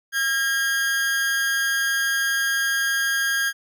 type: tone with amplitude modulation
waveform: 40% pulse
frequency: 1623 Hz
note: G#6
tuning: 40 cents flat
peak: -17 dBFS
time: 0.12-3.53 s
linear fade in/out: 50 ms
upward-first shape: sine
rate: 268 Hz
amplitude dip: 45%
effects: none